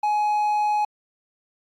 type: tone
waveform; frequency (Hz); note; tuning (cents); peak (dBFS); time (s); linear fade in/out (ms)
triangle; 840; G#5; +19; -17; 0.03-0.85; 5
effects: AAC 64 kbps